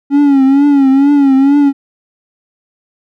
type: tone with vibrato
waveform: triangle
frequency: 277.2 Hz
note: C#4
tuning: in tune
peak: -3 dBFS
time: 0.1-1.73 s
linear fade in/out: 50 ms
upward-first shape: triangle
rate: 2.2 Hz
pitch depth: 89 cents each way
effects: none